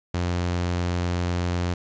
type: tone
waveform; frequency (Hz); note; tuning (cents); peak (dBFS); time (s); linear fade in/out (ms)
sawtooth; 88; F2; +14; -19; 0.14-1.74; 5
effects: resampled to 16000 Hz + 9-bit